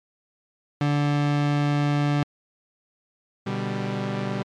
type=tone; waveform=30% pulse; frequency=145.5 Hz; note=D3; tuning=16 cents flat; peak=-17 dBFS; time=0.81-2.23 s; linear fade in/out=2 ms
type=chord; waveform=sawtooth; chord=G major; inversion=first; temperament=equal; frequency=123.47 / 146.83 / 196 Hz; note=B2 / D3 / G3; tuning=0 / 0 / 0 cents; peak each=-26 / -29 / -24 dBFS; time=3.46-4.43 s; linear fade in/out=10 ms
effects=low-pass 4000 Hz 12 dB/octave + MP3 96 kbps